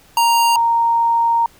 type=tone pair in turn; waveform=square / sine; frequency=932.3 / 928.3 Hz; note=A#5 / A#5; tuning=0 / -7 cents; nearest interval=unison; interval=7 cents; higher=first; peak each=-12 dBFS; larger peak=neither; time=0.17-0.56 / 0.56-1.46 s; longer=second; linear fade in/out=2 ms; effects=pink hiss -49 dBFS RMS until 1.59 s